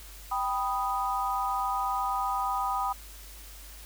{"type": "chord", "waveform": "sine", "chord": "G augmented", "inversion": "none", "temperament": "equal", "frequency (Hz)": [784, 987.8, 1244.5], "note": ["G5", "B5", "D#6"], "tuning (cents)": [0, 0, 0], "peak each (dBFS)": -31, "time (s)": [0.31, 2.93], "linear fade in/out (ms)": 10, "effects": ["added 50 Hz sine -46 dBFS peak until 3.85 s", "white hiss -49 dBFS RMS until 3.85 s"]}